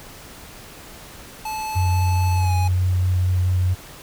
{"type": "tone with pitch glide", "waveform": "square", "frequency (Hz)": [868, 832.6], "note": ["A5", "G#5"], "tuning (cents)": [-24, 4], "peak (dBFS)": -26, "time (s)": [1.45, 2.68], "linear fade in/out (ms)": 5, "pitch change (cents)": -72, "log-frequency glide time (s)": [2.34, 2.53]}
{"type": "tone with vibrato", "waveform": "sine", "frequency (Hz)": 91.2, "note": "F#2", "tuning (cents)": -24, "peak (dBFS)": -16, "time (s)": [1.75, 3.75], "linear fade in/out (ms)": 20, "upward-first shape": "triangle", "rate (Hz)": 4.7, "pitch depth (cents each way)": 13}
{"effects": ["pink hiss -41 dBFS RMS until 4.02 s"]}